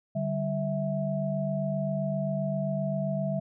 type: tone cluster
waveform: sine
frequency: 146.5 / 194.1 / 653 Hz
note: D3 / G3 / E5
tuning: -4 / -17 / -17 cents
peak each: -31 dBFS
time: 0.15-3.4 s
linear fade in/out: 10 ms
effects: none